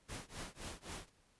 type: noise with tremolo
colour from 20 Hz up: pink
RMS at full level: -44 dBFS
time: 0.08-1.1 s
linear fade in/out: 20 ms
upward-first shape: triangle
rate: 3.8 Hz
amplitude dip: 100%
effects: pink hiss -71 dBFS RMS until 1.39 s + resampled to 24000 Hz